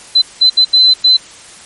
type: tone bursts at uneven times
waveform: sine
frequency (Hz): 4046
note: B7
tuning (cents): +41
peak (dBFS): -4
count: 5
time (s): 0.15-0.22 / 0.41-0.5 / 0.57-0.65 / 0.73-0.94 / 1.04-1.17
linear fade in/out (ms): 10
effects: white hiss -36 dBFS RMS until 1.65 s + MP3 48 kbps

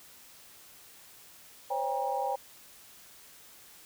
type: tone cluster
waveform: sine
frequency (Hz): 517 / 557 / 800 / 950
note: C5 / C#5 / G5 / A#5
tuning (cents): -21 / +8 / +35 / +33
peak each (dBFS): -36 / -36 / -31 / -37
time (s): 1.7-2.36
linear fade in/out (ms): 10
effects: white hiss -54 dBFS RMS until 3.85 s

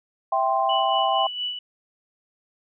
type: chord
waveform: sine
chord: C major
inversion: first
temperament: equal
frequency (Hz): 659.3 / 784 / 1046.5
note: E5 / G5 / C6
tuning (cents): 0 / 0 / 0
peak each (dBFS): -25 / -22 / -24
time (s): 0.32-1.27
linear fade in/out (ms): 5
type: tone with tremolo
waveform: sine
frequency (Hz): 2960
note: F#7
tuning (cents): 0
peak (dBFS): -24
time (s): 0.69-1.59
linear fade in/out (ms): 5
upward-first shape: sine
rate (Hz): 4.3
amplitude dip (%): 55
effects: none

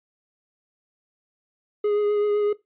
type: tone with vibrato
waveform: triangle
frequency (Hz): 415.3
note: G#4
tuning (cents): 0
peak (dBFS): -17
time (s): 1.84-2.53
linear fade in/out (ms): 5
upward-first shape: triangle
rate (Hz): 7.8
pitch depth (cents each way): 19
effects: noise-tail reverb RT60 0.2 s tail -19 dB re dry + resampled to 8000 Hz

